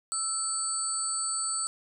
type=tone cluster; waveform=sine; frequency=1322 / 4466 / 7960 / 8360 / 8700 Hz; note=E6 / C#8 / B8 / C9 / C#9; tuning=+5 / +12 / +13 / -2 / -33 cents; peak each=-37 / -37 / -31 / -37 / -35 dBFS; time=0.12-1.67 s; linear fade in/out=0 ms; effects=none